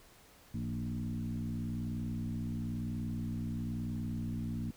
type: tone with frequency modulation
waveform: sine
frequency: 162.9 Hz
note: E3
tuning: 20 cents flat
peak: -34 dBFS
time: 0.54-4.71 s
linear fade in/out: 5 ms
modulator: 61 Hz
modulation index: 1.6
effects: pink hiss -60 dBFS RMS until 4.76 s